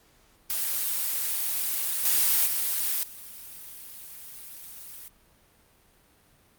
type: noise with level steps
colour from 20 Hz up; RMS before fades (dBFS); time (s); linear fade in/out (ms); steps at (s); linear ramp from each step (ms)
blue; -28 / -22 / -27 / -43; 0.5-5.08; 0; 2.05 / 2.46 / 3.03; 2
effects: pink hiss -61 dBFS RMS until 6.58 s + Opus 48 kbps